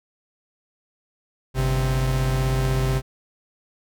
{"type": "tone pair together", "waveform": "45% pulse", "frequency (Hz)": [48.97, 130.81], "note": ["G1", "C3"], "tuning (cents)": [-1, 0], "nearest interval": "octave + perfect fourth", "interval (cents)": 1701, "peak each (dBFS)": [-24, -21], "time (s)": [1.54, 3.02], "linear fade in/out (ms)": 50, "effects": []}